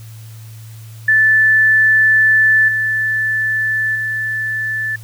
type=tone with level steps; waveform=sine; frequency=1753 Hz; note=A6; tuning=7 cents flat; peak=-8 / -14 / -17 dBFS; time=1.08-4.96 s; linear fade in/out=5 ms; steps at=2.68 / 3.95 s; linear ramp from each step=5 ms; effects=added 111 Hz sine -32 dBFS peak until 5.03 s + white hiss -45 dBFS RMS until 5.03 s